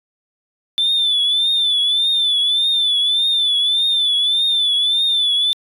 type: tone with vibrato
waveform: sine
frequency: 3520 Hz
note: A7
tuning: in tune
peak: -12 dBFS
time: 0.78-5.53 s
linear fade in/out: 0 ms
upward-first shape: triangle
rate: 1.7 Hz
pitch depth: 88 cents each way
effects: tanh soft clip ceiling -11 dBFS